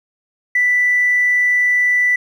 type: tone with tanh clipping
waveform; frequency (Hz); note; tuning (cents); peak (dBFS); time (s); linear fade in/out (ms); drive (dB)
triangle; 1978; B6; +2; -11; 0.55-2.16; 5; 1
effects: none